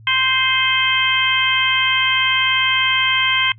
harmonic tone with a mistuned harmonic, 523.3 Hz, C5, in tune, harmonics 2 / 3 / 4 / 5 / 6, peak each -23 / -23 / -19 / -23 / -18 dBFS, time 0.07-3.52 s, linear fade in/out 2 ms, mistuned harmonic 5, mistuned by -30 cents, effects noise-tail reverb RT60 0.1 s tail -23 dB re dry + added 110 Hz sine -40 dBFS peak until 3.58 s

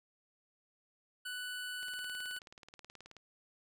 25% pulse tone, 1487 Hz, F#6, 8 cents sharp, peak -36 dBFS, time 1.25-2.39 s, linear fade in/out 10 ms
click train, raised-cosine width 0.2 ms, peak -35 dBFS, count 26, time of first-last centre 1.83-3.167 s, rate 18.7 Hz
effects none

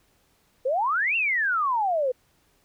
sine exponential two-way sweep, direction up then down, 488.7 to 2790 to 488.7 Hz, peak -21 dBFS, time 0.65-2.12 s, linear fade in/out 10 ms, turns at 1.16 s, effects pink hiss -65 dBFS RMS until 2.64 s

